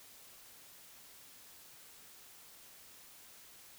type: silence
effects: white hiss -57 dBFS RMS until 3.78 s